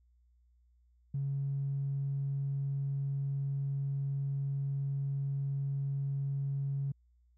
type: tone with tanh clipping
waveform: triangle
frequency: 138.59 Hz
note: C#3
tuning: in tune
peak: -31 dBFS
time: 1.14-6.92 s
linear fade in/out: 5 ms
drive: 4 dB
effects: added 60 Hz sine -64 dBFS peak until 7.37 s